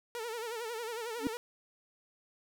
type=tone with vibrato; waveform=sawtooth; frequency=459.5 Hz; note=A#4; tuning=25 cents flat; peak=-33 dBFS; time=0.15-1.37 s; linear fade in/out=0 ms; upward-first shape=sine; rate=11 Hz; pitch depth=97 cents each way
type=tone with exponential growth; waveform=sine; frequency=277.2 Hz; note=C#4; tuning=in tune; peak=-24 dBFS; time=1.18-1.27 s; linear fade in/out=0 ms; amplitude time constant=19 ms
effects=none